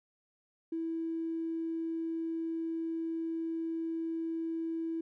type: tone with tanh clipping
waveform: triangle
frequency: 327.9 Hz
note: E4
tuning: 9 cents flat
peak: -32 dBFS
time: 0.72-5.01 s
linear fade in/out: 5 ms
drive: 2 dB
effects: none